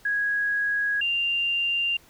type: tone pair in turn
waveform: sine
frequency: 1657 / 2787 Hz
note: G#6 / F7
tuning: -4 / -4 cents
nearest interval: major sixth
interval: 900 cents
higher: second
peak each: -22 dBFS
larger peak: neither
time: 0.05-1.01 / 1.01-1.97 s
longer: neither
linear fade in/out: 5 ms
effects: pink hiss -55 dBFS RMS until 2.09 s